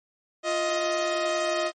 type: tone pair together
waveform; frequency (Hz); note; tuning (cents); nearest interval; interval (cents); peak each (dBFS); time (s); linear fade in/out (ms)
sawtooth; 349.1 / 627; F4 / D#5; -1 / +13; minor seventh; 1014; -27 / -21; 0.43-1.72; 50
effects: MP3 32 kbps